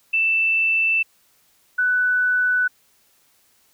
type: tone pair in turn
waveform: sine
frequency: 2657 / 1491.2 Hz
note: E7 / F#6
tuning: +13 / +13 cents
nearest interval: minor seventh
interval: 1000 cents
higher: first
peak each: -16 dBFS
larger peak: neither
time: 0.13-1.03 / 1.78-2.68 s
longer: neither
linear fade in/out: 10 ms
effects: white hiss -60 dBFS RMS until 3.73 s